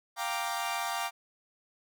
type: chord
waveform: sawtooth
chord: G minor seventh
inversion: third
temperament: equal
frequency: 698.5 / 784 / 932.3 / 1174.7 Hz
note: F5 / G5 / Bb5 / D6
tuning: 0 / 0 / 0 / 0 cents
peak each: -33 dBFS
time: 0.16-1.11 s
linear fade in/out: 50 ms
effects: none